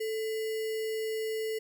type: tone with sample-and-hold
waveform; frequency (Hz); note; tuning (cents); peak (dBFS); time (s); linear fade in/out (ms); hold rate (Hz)
sine; 439.4; A4; -2; -30; 0-1.59; 10; 2450
effects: none